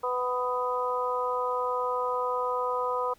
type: harmonic tone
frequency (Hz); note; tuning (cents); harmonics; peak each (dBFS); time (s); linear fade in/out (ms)
249.2; B3; +16; 2 / 3 / 4 / 5; -30 / -38 / -30 / -32; 0.03-3.14; 10
effects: pink hiss -61 dBFS RMS until 3.18 s